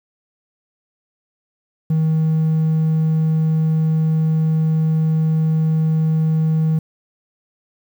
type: tone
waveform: triangle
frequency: 158.4 Hz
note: D#3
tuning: 31 cents sharp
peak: -11 dBFS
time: 1.9-6.79 s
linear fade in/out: 5 ms
effects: tanh soft clip ceiling -8 dBFS + 8-bit